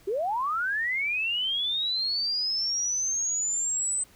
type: linear sweep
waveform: sine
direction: up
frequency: 362.8 to 8150 Hz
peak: -25 dBFS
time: 0.07-4.04 s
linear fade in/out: 10 ms
effects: pink hiss -57 dBFS RMS until 4.15 s